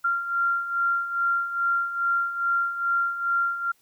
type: beating tone pair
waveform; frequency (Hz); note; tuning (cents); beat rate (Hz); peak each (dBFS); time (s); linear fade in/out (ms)
sine; 1382 / 1384.4; F6 / F6; -19 / -16; 2.4; -29 / -23; 0.04-3.72; 10
effects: white hiss -64 dBFS RMS until 3.81 s